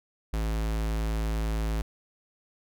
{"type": "tone", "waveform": "square", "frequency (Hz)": 54.4, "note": "A1", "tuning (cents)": -19, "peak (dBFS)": -27, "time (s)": [0.33, 1.82], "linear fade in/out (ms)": 5, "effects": []}